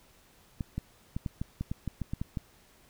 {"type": "clicks", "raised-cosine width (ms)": 5, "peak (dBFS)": -20, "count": 12, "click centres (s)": [0.608, 0.78, 1.165, 1.262, 1.415, 1.61, 1.715, 1.877, 2.017, 2.135, 2.215, 2.372], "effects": ["pink hiss -61 dBFS RMS until 2.89 s"]}